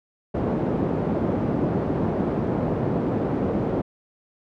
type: band-pass noise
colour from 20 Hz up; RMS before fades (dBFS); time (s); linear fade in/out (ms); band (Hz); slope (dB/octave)
pink; -24; 0.34-3.82; 10; 140 to 520; 12
effects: none